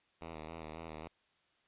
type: tone with vibrato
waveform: 5% pulse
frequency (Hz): 80.1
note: E2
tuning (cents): -49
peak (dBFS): -33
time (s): 0.21-1.08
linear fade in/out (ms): 5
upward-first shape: square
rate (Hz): 3.7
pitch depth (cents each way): 45
effects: white hiss -73 dBFS RMS until 1.67 s + resampled to 8000 Hz